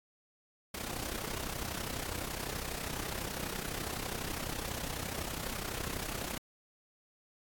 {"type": "noise with amplitude modulation", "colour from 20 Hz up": "pink", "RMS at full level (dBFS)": -36, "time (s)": [0.74, 6.38], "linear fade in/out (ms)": 5, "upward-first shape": "sine", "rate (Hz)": 32, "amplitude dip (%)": 70, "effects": ["AAC 64 kbps"]}